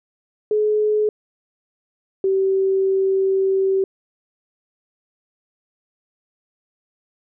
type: tone pair in turn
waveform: sine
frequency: 424.5 / 384.9 Hz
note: G#4 / G4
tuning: +38 / -32 cents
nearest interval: major second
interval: 170 cents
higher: first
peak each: -15 dBFS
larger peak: neither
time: 0.51-1.09 / 2.24-3.84 s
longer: second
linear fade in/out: 2 ms
effects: none